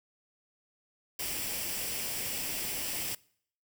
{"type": "noise with comb filter", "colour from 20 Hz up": "white", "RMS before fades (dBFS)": -35, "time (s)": [1.19, 3.15], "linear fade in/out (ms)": 5, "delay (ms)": 0.38, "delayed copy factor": 0.5, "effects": ["noise-tail reverb RT60 0.6 s tail -23 dB re dry"]}